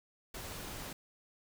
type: noise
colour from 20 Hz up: pink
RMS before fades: -44 dBFS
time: 0.34-0.93 s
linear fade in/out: 5 ms
effects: none